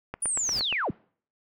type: click train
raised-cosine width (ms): 0.5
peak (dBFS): -18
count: 6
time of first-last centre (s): 0.14-0.726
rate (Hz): 8.53
type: noise with exponential growth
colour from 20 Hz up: pink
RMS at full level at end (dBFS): -37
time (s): 0.2-0.6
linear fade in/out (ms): 5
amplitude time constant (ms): 85
type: linear sweep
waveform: sine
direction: down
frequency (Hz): 9810 to 69.3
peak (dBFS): -25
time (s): 0.22-0.91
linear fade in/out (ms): 5
effects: noise-tail reverb RT60 0.5 s tail -25 dB re dry